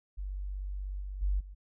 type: tone with level steps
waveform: sine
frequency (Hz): 48.22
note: G1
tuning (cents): -28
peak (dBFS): -34 / -36 / -26 / -43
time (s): 0.17-1.55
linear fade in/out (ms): 20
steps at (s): 1 / 1.21 / 1.39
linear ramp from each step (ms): 20
effects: none